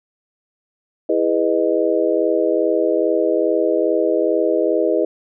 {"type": "chord", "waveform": "sine", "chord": "E major seventh", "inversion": "none", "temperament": "just", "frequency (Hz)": [329.6, 412, 494.4, 618.1], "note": ["E4", "G#4", "B4", "D#5"], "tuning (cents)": [0, -14, 2, -12], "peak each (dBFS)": -20, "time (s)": [1.09, 5.05], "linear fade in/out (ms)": 5, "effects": []}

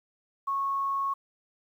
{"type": "tone", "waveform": "sine", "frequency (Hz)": 1100, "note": "C#6", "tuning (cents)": -14, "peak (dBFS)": -26, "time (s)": [0.47, 1.14], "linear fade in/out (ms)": 10, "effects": ["10-bit"]}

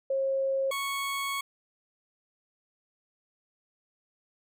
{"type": "tone pair in turn", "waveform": ["sine", "20% pulse"], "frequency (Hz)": [539, 1107], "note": ["C#5", "C#6"], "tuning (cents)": [-49, -3], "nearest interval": "octave", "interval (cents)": 1246, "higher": "second", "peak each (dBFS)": -25, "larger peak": "neither", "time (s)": [[0.1, 0.71], [0.71, 1.41]], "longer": "second", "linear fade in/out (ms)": 5, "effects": []}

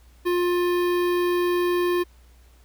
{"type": "tone with notch filter", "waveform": "square", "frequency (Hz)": 353.3, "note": "F4", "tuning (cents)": 20, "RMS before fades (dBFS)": -22, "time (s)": [0.25, 2.04], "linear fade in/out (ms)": 20, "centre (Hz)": 7100, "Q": 0.63, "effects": ["added 60 Hz sine -50 dBFS peak until 2.64 s", "pink hiss -60 dBFS RMS until 2.64 s"]}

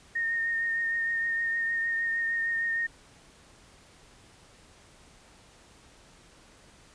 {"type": "tone with vibrato", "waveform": "sine", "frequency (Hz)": 1839, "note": "A#6", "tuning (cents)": -24, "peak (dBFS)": -26, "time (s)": [0.15, 2.87], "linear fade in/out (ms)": 10, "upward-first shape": "triangle", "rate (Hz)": 6.5, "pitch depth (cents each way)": 24, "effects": ["pink hiss -56 dBFS RMS until 6.94 s", "resampled to 22050 Hz"]}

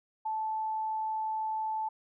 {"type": "tone", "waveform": "sine", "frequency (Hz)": 874, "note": "A5", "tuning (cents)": -12, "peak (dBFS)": -30, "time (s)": [0.25, 1.89], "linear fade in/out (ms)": 10, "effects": []}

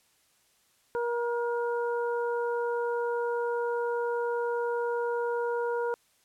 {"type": "harmonic tone", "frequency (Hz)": 475, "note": "A#4", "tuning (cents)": 33, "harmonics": [1, 2, 3], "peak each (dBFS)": [-28, -34, -38], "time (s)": [0.95, 5.94], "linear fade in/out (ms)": 0, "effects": ["white hiss -67 dBFS RMS until 6.24 s", "low-pass 12000 Hz 12 dB/octave"]}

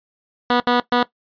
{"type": "tone bursts at uneven times", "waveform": "10% pulse", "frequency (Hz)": 244.1, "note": "B3", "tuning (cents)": -20, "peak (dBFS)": -6, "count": 3, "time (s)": [[0.5, 0.6], [0.67, 0.8], [0.92, 1.03]], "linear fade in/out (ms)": 2, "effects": ["noise-tail reverb RT60 0.1 s tail -17 dB re dry", "resampled to 11025 Hz"]}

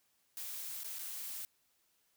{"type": "noise with dropouts", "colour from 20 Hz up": "blue", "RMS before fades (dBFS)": -43, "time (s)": [0.37, 1.45], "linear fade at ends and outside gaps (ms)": 0, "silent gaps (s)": [[0.833, 0.845], [0.986, 0.991]], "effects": ["white hiss -75 dBFS RMS until 2.16 s"]}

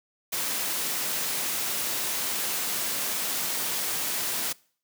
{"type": "noise", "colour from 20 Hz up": "white", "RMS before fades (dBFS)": -29, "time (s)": [0.32, 4.53], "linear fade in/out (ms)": 10, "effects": ["noise-tail reverb RT60 0.5 s tail -24 dB re dry", "high-pass 150 Hz 12 dB/octave"]}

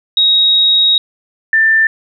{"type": "tone pair in turn", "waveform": "sine", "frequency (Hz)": [3785, 1780.6], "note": ["A#7", "A6"], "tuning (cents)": [26, 20], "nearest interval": "octave + minor second", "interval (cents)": 1306, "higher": "first", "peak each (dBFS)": -7, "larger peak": "neither", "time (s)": [[0.17, 0.98], [1.53, 1.87]], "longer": "first", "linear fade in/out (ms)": 2, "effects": []}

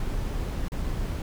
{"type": "noise with dropouts", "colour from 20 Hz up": "brown", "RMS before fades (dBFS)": -29, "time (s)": [0, 1.22], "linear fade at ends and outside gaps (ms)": 2, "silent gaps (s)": [0.684, 0.719], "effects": []}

